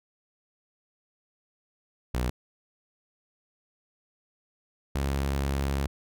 sawtooth tone pair in turn, 61.74 / 68.95 Hz, B1 / C#2, 0 / -9 cents, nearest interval major second, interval 191 cents, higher second, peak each -22 dBFS, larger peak neither, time 2.14-2.3 / 4.95-5.87 s, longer second, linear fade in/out 5 ms, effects none

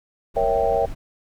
brown noise, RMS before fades -32 dBFS, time 0.34-0.95 s, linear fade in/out 20 ms
sine chord, A# diminished seventh, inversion none, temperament equal, 466.2 / 554.4 / 659.3 / 784 Hz, A#4 / C#5 / E5 / G5, 0 / 0 / 0 / 0 cents, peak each -23 dBFS, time 0.36-0.86 s, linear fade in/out 10 ms
effects none

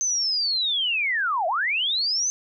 sine linear two-way sweep, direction down then up, 6272 to 622.3 to 6272 Hz, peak -21 dBFS, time 0.01-2.3 s, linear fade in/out 0 ms, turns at 1.47 s, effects none

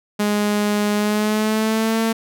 sawtooth tone with pitch glide, 207.7 to 225.2 Hz, G#3 to A3, 0 to +40 cents, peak -13 dBFS, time 0.19-2.13 s, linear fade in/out 10 ms, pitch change +140 cents, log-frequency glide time 0.95-2.01 s, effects none

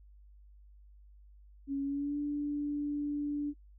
sine tone with pitch glide, 277.4 to 291.4 Hz, C#4 to D4, +1 to -13 cents, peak -31 dBFS, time 1.67-3.54 s, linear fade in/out 50 ms, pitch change +86 cents, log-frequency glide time 1.83-2.18 s, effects noise-tail reverb RT60 0.1 s tail -24 dB re dry + added 50 Hz sine -54 dBFS peak until 3.78 s

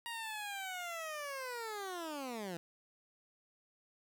15% pulse linear sweep, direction down, 947 to 162.7 Hz, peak -34 dBFS, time 0.06-2.57 s, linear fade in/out 0 ms, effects none

